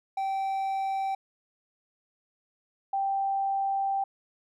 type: tone pair in turn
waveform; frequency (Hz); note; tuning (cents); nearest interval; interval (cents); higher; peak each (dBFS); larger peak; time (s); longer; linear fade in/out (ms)
triangle / sine; 776 / 784.1; G5 / G5; -18 / 0; unison; 18; second; -25; neither; 0.17-1.15 / 2.93-4.04; second; 5
effects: none